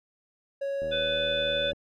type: tone with pitch glide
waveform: triangle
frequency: 554.4 to 564.7 Hz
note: C#5 to C#5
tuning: 0 to +32 cents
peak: -26 dBFS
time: 0.61-1.73 s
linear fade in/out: 10 ms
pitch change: +32 cents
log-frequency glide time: 0.82-1.2 s
type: click train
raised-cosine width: 2 ms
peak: -29 dBFS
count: 73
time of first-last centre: 0.82-1.731 s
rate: 79 Hz
type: harmonic tone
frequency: 501 Hz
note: B4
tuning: 25 cents sharp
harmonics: 1 / 3 / 5 / 7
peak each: -37 / -34 / -38 / -29 dBFS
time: 0.91-1.72 s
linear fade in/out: 20 ms
effects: none